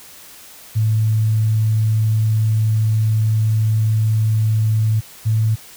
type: tone pair in turn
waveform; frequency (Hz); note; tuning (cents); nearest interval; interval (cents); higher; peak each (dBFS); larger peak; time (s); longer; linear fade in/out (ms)
sine; 109.4 / 110.16; A2 / A2; -9 / +3; unison; 12; second; -13; neither; 0.75-5.01 / 5.25-5.56; first; 20
effects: white hiss -41 dBFS RMS until 5.76 s